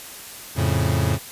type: chord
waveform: 40% pulse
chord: F augmented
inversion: none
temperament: equal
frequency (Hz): 87.31 / 110 / 138.59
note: F2 / A2 / C#3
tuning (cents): 0 / 0 / 0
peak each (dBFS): -22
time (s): 0.55-1.19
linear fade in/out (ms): 50
effects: white hiss -38 dBFS RMS until 1.31 s + resampled to 32000 Hz